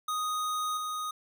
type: tone with level steps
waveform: square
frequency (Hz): 1244.5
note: D#6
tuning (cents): 0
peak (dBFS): -30 / -33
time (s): 0.08-1.11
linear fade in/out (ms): 5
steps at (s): 0.77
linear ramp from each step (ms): 2
effects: none